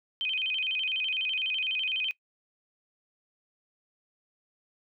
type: tone with vibrato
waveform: sine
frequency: 2794 Hz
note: F7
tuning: in tune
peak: -27 dBFS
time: 0.21-2.11 s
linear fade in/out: 0 ms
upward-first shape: square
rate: 12 Hz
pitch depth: 190 cents each way
effects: noise-tail reverb RT60 0.1 s tail -21 dB re dry